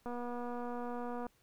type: click train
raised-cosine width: 1 ms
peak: -29 dBFS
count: 293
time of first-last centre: 0.06-1.267 s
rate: 242 Hz
effects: pink hiss -71 dBFS RMS until 1.42 s